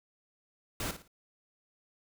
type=noise with echo; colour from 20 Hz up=pink; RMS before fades=-35 dBFS; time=0.8-0.91 s; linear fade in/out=2 ms; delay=56 ms; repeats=3; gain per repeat=-10 dB; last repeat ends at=1.078 s; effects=none